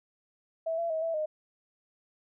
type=tone with pitch steps; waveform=sine; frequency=653 / 675 / 638 / 659 / 616 Hz; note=E5 / E5 / D#5 / E5 / D#5; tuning=-17 / +41 / +43 / -1 / -17 cents; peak=-28 dBFS; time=0.66-1.26 s; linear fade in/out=10 ms; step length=120 ms; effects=none